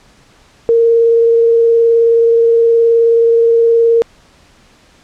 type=tone with vibrato; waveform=sine; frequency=461.8 Hz; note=A#4; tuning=16 cents flat; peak=-6 dBFS; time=0.69-4.02 s; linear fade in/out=0 ms; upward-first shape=triangle; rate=19 Hz; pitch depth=14 cents each way; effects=pink hiss -47 dBFS RMS until 5.03 s + low-pass 7000 Hz 12 dB/octave